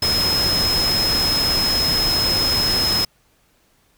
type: tone in noise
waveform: sine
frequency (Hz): 5140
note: E8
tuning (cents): -45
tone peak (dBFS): -17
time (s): 0.02-3.05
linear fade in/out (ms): 5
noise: pink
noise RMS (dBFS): -24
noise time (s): 0.02-3.05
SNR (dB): +4
effects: pink hiss -60 dBFS RMS until 3.97 s